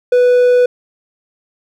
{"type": "tone", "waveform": "triangle", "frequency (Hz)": 493.9, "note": "B4", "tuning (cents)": 0, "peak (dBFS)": -5, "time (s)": [0.12, 0.66], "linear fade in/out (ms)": 5, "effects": []}